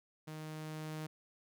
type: tone with level ramp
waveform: sawtooth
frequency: 155.56 Hz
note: D#3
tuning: in tune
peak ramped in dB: -40 to -36 dBFS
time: 0.27-1.07 s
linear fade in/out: 10 ms
effects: none